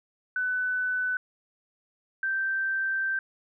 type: tone pair in turn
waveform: sine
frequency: 1500 / 1562.3 Hz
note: F#6 / G6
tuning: +23 / -6 cents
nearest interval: minor second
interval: 71 cents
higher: second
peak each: -25 dBFS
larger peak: neither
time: 0.36-1.17 / 2.23-3.19 s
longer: second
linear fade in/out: 2 ms
effects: none